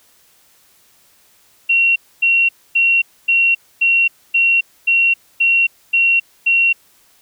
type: tone bursts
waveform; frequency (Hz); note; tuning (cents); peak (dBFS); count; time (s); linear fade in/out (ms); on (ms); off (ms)
sine; 2737; F7; -36; -10; 10; 1.69-6.73; 10; 270; 260
effects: white hiss -53 dBFS RMS until 7.21 s